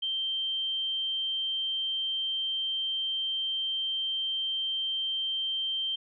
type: tone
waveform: sine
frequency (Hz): 3140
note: G7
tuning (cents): +2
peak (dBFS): -28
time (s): 0.02-5.96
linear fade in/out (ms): 10
effects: none